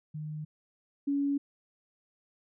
sine tone pair in turn, 152.9 / 282 Hz, D#3 / C#4, -30 / +30 cents, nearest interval major seventh, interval 1060 cents, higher second, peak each -35 / -26 dBFS, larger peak second, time 0.14-0.45 / 1.07-1.38 s, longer neither, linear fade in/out 10 ms, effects none

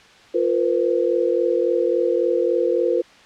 sine chord, F suspended fourth, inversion none, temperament equal with one note detuned, 349.2 / 466.2 / 509.8 Hz, F4 / Bb4 / C5, 0 / 0 / -45 cents, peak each -21 dBFS, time 0.34-3.02 s, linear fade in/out 10 ms, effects white hiss -48 dBFS RMS until 3.25 s + low-pass 4000 Hz 12 dB/octave

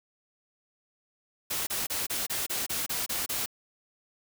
white noise bursts, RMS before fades -31 dBFS, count 10, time 1.5-3.461 s, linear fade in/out 10 ms, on 170 ms, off 29 ms, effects none

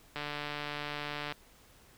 click train, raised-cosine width 0.3 ms, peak -21 dBFS, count 172, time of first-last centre 0.16-1.323 s, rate 147 Hz, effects pink hiss -60 dBFS RMS until 1.97 s

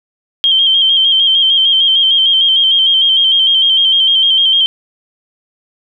sine tone with vibrato, 3171 Hz, G7, 19 cents sharp, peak -7 dBFS, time 0.44-4.66 s, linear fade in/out 0 ms, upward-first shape square, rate 6.6 Hz, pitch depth 36 cents each way, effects none

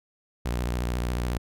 sawtooth tone with vibrato, 60.4 Hz, B1, 38 cents flat, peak -22 dBFS, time 0.45-1.38 s, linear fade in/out 10 ms, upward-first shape triangle, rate 14 Hz, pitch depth 150 cents each way, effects none

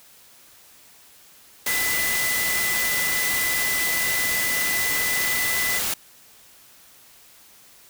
sine tone in noise, 2000 Hz, B6, 21 cents sharp, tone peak -24 dBFS, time 1.67-5.79 s, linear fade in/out 5 ms, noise white, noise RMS -25 dBFS, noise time 1.66-5.94 s, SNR -2 dB, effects white hiss -51 dBFS RMS until 7.89 s

